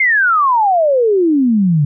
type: exponential sweep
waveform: sine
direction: down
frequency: 2158 to 140 Hz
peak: -9 dBFS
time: 0-1.85 s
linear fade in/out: 5 ms
effects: none